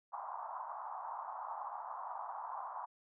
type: band-pass noise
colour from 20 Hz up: white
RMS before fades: -44 dBFS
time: 0.12-2.86 s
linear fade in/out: 20 ms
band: 750 to 1100 Hz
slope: 48 dB/octave
effects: none